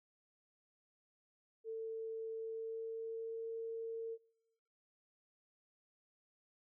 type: tone with pitch glide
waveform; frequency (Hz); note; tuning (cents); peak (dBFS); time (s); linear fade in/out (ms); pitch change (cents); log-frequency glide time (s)
sine; 447.5 to 454; A4 to A#4; +29 to -46; -40; 1.64-4.18; 50; +25; 2.36-3.51
effects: noise-tail reverb RT60 1.0 s tail -24 dB re dry